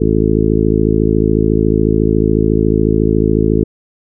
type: harmonic tone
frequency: 54 Hz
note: A1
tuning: 32 cents flat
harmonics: 1 / 2 / 3 / 4 / 5 / 6 / 7 / 8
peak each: -18 / -18 / -18 / -18 / -18 / -18 / -18 / -18 dBFS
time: 0-3.64 s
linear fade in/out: 10 ms
effects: none